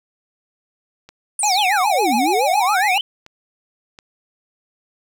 click train, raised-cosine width 0.2 ms, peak -23 dBFS, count 5, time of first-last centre 1.09-3.989 s, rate 1.38 Hz
sine exponential two-way sweep, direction down then up, 9710 to 220 to 3132 Hz, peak -18 dBFS, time 1.39-3.01 s, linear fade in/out 2 ms, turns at 2.15 s
square tone with vibrato, 785 Hz, G5, 2 cents sharp, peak -17 dBFS, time 1.43-2.98 s, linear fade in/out 2 ms, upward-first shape sine, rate 7.2 Hz, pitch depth 140 cents each way
effects 8-bit

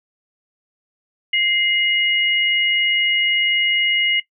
sine tone pair together, 2093 / 2889 Hz, C7 / F#7, 0 / -42 cents, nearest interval tritone, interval 558 cents, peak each -18 dBFS, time 1.33-4.2 s, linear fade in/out 5 ms, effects noise-tail reverb RT60 0.1 s tail -17 dB re dry

